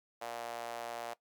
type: tone with high-pass filter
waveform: sawtooth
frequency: 117.8 Hz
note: A#2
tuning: 19 cents sharp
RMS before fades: -42 dBFS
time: 0.21-1.14 s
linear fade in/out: 10 ms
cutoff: 660 Hz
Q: 2.8
effects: noise-tail reverb RT60 0.1 s tail -18 dB re dry